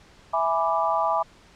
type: chord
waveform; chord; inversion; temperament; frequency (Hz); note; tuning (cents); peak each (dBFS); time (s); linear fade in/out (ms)
sine; E dominant seventh; none; equal; 659.3 / 830.6 / 987.8 / 1174.7; E5 / G#5 / B5 / D6; 0 / 0 / 0 / 0; -26; 0.33-1.23; 10
effects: pink hiss -53 dBFS RMS until 1.55 s + low-pass 6000 Hz 12 dB/octave